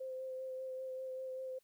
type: tone with vibrato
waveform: sine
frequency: 520 Hz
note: C5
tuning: 11 cents flat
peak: -40 dBFS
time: 0-1.59 s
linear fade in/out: 10 ms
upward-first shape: sine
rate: 5.1 Hz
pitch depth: 15 cents each way
effects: white hiss -75 dBFS RMS until 1.63 s